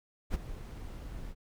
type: noise with ADSR envelope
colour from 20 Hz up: brown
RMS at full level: -29 dBFS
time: 0.3-1.35 s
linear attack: 42 ms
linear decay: 21 ms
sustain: -13 dB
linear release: 53 ms
effects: none